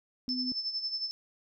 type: tone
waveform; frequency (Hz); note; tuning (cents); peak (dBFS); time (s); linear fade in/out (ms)
sine; 252.1; B3; +36; -33; 0.28-0.52; 0
type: tone with tremolo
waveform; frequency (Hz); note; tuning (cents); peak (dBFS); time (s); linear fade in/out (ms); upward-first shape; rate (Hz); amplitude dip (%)
sine; 5274; E8; 0; -29; 0.29-1.11; 0; sine; 11; 65
effects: none